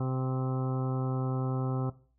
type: harmonic tone with a mistuned harmonic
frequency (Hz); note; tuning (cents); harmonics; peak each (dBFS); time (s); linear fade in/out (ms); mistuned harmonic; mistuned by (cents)
130.1; C3; -9; 1 / 2 / 3 / 4 / 5 / 6 / 7 / 8 / 9 / 10; -29 / -36 / -40 / -43 / -48 / -43 / -53 / -47 / -52 / -46; 0-1.9; 5; 5; +26
effects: noise-tail reverb RT60 0.4 s tail -17 dB re dry + added 60 Hz sine -68 dBFS peak until 2.18 s